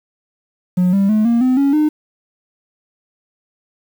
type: tone with pitch steps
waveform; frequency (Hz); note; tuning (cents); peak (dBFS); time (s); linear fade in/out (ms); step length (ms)
triangle; 180.7 / 197.05 / 214.9 / 234.3 / 255.5 / 278.7 / 303.9; F#3 / G3 / A3 / A#3 / C4 / C#4 / D#4; -41 / +9 / -41 / +9 / -41 / +9 / -41; -8; 0.77-1.89; 10; 160
effects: tanh soft clip ceiling -5 dBFS + 7-bit